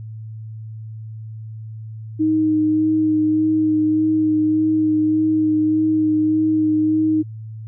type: tone with vibrato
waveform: sine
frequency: 311.1 Hz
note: D#4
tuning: in tune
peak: -14 dBFS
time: 2.19-7.23 s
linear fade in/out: 20 ms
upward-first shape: sine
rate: 1.7 Hz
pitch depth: 14 cents each way
effects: added 110 Hz sine -30 dBFS peak until 7.67 s